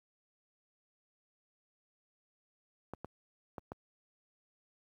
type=clicks; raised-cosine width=1 ms; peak=-27 dBFS; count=4; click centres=2.936 / 3.046 / 3.582 / 3.719 s; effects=high-pass 60 Hz 12 dB/octave + 11-bit